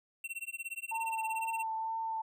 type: tone with tremolo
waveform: square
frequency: 2717 Hz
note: F7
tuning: 48 cents flat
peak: -36 dBFS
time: 0.24-1.63 s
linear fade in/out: 2 ms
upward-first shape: sine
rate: 17 Hz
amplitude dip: 100%
type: tone with vibrato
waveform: sine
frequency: 894 Hz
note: A5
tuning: 27 cents sharp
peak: -33 dBFS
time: 0.91-2.22 s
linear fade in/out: 10 ms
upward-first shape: triangle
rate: 2.1 Hz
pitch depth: 18 cents each way
effects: none